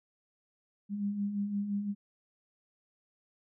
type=beating tone pair; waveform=sine; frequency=197.8 / 203.6 Hz; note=G3 / G#3; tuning=+16 / -34 cents; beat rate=5.8 Hz; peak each=-40 / -31 dBFS; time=0.89-1.95 s; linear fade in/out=50 ms; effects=none